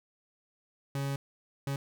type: tone bursts at uneven times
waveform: 40% pulse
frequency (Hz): 138.59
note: C#3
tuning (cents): 0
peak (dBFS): -30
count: 2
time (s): 0.95-1.16 / 1.67-1.76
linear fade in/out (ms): 2
effects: none